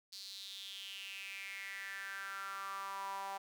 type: tone with high-pass filter sweep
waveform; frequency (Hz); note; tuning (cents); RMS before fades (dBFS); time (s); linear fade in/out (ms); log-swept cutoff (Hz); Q
sawtooth; 196; G3; 0; -45; 0.12-3.38; 10; 4500 to 840; 6
effects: none